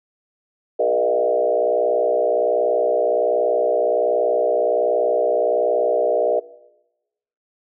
sine tone with frequency modulation, 544 Hz, C#5, 33 cents flat, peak -15 dBFS, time 0.79-6.4 s, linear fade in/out 10 ms, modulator 61.3 Hz, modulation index 2.2, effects noise-tail reverb RT60 1.0 s tail -21 dB re dry

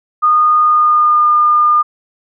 sine tone with pitch glide, 1227 to 1210.1 Hz, D#6 to D#6, -25 to -49 cents, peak -7 dBFS, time 0.22-1.83 s, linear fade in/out 20 ms, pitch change -24 cents, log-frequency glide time 0.62-1.29 s, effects none

